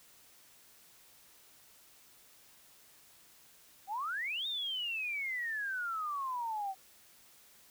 sine exponential two-way sweep, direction up then down, 751 to 3729 to 751 Hz, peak -34 dBFS, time 3.87-6.75 s, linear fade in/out 50 ms, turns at 4.47 s, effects white hiss -61 dBFS RMS until 7.7 s

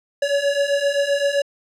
square beating tone pair, 561 / 568.7 Hz, C#5 / C#5, +21 / +44 cents, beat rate 7.7 Hz, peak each -23 / -20 dBFS, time 0.22-1.42 s, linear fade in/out 5 ms, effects low-pass 7000 Hz 12 dB/octave

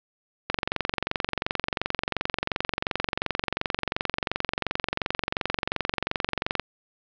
click train, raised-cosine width 0.3 ms, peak -8 dBFS, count 140, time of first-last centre 0.5-6.596 s, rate 22.8 Hz, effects low-pass 5000 Hz 12 dB/octave

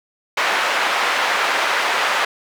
white band-pass noise, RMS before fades -19 dBFS, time 0.37-2.25 s, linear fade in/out 5 ms, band 670 to 1900 Hz, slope 12 dB/octave, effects none

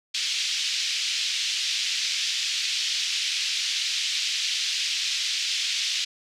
pink band-pass noise, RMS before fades -27 dBFS, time 0.14-6.05 s, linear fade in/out 10 ms, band 2700 to 5800 Hz, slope 24 dB/octave, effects none

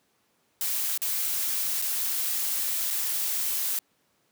blue noise with dropouts, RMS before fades -28 dBFS, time 0.61-3.79 s, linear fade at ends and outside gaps 1 ms, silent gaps 0.976-1.018 / 1.817-1.822 / 2.904-2.908 s, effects pink hiss -69 dBFS RMS until 4.31 s + high-pass 150 Hz 12 dB/octave

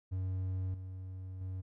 triangle tone with level steps, 93.4 Hz, F#2, 17 cents sharp, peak -31 / -39 / -35 dBFS, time 0.11-1.62 s, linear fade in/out 20 ms, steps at 0.74 / 1.41 s, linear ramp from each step 2 ms, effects none

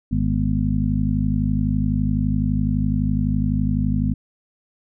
harmonic tone with a mistuned harmonic, 51.91 Hz, G#1, in tune, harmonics 1 / 2 / 3 / 4 / 5, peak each -24 / -24 / -24 / -24 / -24 dBFS, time 0.11-4.14 s, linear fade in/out 10 ms, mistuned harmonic 5, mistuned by -82 cents, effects none

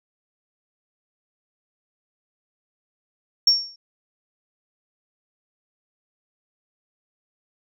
sine tone with exponential decay, 5500 Hz, F8, 27 cents flat, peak -9 dBFS, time 3.47-3.76 s, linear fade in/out 5 ms, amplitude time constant 63 ms, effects tanh soft clip ceiling -7 dBFS

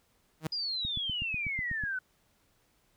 sawtooth tone with exponential growth, 157.6 Hz, D#3, 23 cents sharp, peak -25 dBFS, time 0.4-0.47 s, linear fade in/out 5 ms, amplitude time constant 15 ms
sine exponential sweep, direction down, 4978 to 1480 Hz, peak -31 dBFS, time 0.52-1.99 s, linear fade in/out 5 ms
click train, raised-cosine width 5 ms, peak -27 dBFS, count 9, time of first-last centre 0.85-1.838 s, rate 8.1 Hz
effects pink hiss -70 dBFS RMS until 2.96 s

